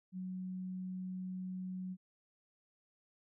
sine tone, 185 Hz, F#3, in tune, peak -39 dBFS, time 0.12-1.97 s, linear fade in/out 50 ms, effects none

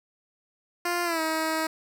10% pulse tone with pitch glide, 349.2 to 318.4 Hz, F4 to D#4, 0 to +40 cents, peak -17 dBFS, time 0.85-1.67 s, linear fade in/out 5 ms, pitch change -160 cents, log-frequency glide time 1.04-1.21 s, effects none

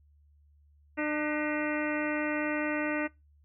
harmonic tone with a mistuned harmonic, 300.8 Hz, D4, 42 cents sharp, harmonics 1 / 2 / 3 / 4 / 5 / 6 / 7 / 8 / 9, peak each -31 / -35 / -41 / -42 / -38 / -38 / -42 / -42 / -44 dBFS, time 0.97-3.08 s, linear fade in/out 20 ms, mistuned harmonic 6, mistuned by +88 cents, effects noise-tail reverb RT60 0.2 s tail -21 dB re dry + added 73 Hz sine -59 dBFS peak until 3.44 s

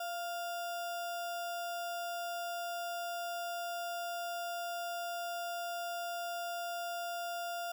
sine tone with sample-and-hold, 691 Hz, F5, 19 cents flat, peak -36 dBFS, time 0-7.72 s, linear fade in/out 5 ms, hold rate 2100 Hz, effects none

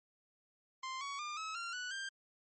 sawtooth tone with pitch steps, 1046.5 / 1121.6 / 1202.1 / 1288.4 / 1380.9 / 1480 / 1586.2 Hz, C6 / C#6 / D6 / E6 / F6 / F#6 / G6, 0 / +20 / +40 / -40 / -20 / 0 / +20 cents, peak -36 dBFS, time 0.83-2.09 s, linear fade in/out 5 ms, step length 180 ms, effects MP3 32 kbps

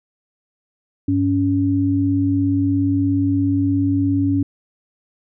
sine tone pair together, 99.07 / 280.2 Hz, G2 / C#4, +19 / +19 cents, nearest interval octave + tritone, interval 1800 cents, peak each -20 / -16 dBFS, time 1.08-4.43 s, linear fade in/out 5 ms, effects none

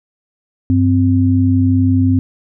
sine tone pair together, 97.36 / 260.1 Hz, G2 / C4, -11 / -10 cents, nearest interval octave + perfect fourth, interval 1701 cents, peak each -12 dBFS, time 0.7-2.19 s, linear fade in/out 0 ms, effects none

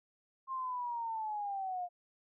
sine linear sweep, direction down, 1068 to 701 Hz, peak -35 dBFS, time 0.47-1.89 s, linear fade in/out 50 ms, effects none

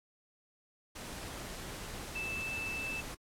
sine tone in noise, 2637 Hz, E7, in tune, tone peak -36 dBFS, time 2.15-3.01 s, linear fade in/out 10 ms, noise pink, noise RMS -44 dBFS, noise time 0.95-3.15 s, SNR +5 dB, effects low-pass 12000 Hz 12 dB/octave + AAC 64 kbps

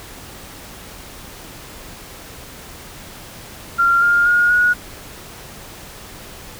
sine tone with pitch steps, 1383 / 1406.4 / 1430.1 / 1454.3 Hz, F6 / F6 / F6 / F#6, -17 / +12 / +41 / -30 cents, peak -11 dBFS, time 3.78-4.74 s, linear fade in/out 20 ms, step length 240 ms, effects pink hiss -37 dBFS RMS until 6.59 s

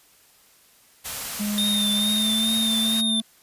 white band-stop noise, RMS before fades -31 dBFS, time 1.04-3.02 s, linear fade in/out 20 ms, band 290 to 410 Hz, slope 96 dB/octave
triangle tone with pitch glide, 207.7 to 222.6 Hz, G#3 to A3, 0 to +20 cents, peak -22 dBFS, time 1.39-3.22 s, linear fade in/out 20 ms, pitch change +120 cents, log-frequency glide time 1.96-2.45 s
square tone with vibrato, 3628 Hz, A#7, 48 cents flat, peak -22 dBFS, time 1.58-3.2 s, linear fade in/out 0 ms, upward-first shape triangle, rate 2.3 Hz, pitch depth 46 cents each way
effects white hiss -56 dBFS RMS until 3.42 s + resampled to 32000 Hz

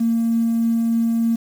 triangle tone with tremolo, 229.5 Hz, A#3, 27 cents flat, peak -11 dBFS, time 0-1.36 s, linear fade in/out 10 ms, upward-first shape triangle, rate 3.3 Hz, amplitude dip 25%, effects tanh soft clip ceiling -13 dBFS + 7-bit

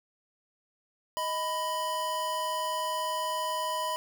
square tone pair together, 626.2 / 994 Hz, D#5 / B5, +11 / +11 cents, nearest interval minor sixth, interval 800 cents, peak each -36 / -31 dBFS, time 1.17-3.96 s, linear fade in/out 0 ms, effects none

